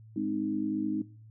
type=chord; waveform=sine; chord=Ab major; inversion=none; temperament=equal; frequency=207.7 / 261.6 / 311.1 Hz; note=Ab3 / C4 / Eb4; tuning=0 / 0 / 0 cents; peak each=-34 / -34 / -31 dBFS; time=0.16-1.02 s; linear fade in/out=5 ms; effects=noise-tail reverb RT60 0.4 s tail -18 dB re dry + added 110 Hz sine -49 dBFS peak until 1.3 s